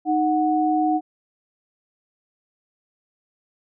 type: tone pair together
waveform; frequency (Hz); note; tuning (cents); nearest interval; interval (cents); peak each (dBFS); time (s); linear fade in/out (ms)
sine; 310 / 737.3; D#4 / F#5; -6 / -6; octave + minor third; 1500; -20; 0.05-1.01; 50
effects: none